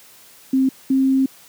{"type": "tone pair in turn", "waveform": "sine", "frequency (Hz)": [264.4, 266.4], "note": ["C4", "C4"], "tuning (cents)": [18, 31], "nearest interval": "unison", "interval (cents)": 13, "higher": "second", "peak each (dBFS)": -13, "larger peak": "neither", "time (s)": [[0.53, 0.69], [0.9, 1.26]], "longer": "second", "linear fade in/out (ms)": 5, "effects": ["white hiss -47 dBFS RMS until 1.48 s", "high-pass 100 Hz 12 dB/octave"]}